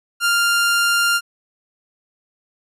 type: tone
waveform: sawtooth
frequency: 1396.9 Hz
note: F6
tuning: in tune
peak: -11 dBFS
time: 0.2-1.21 s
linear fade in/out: 50 ms
effects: resampled to 32000 Hz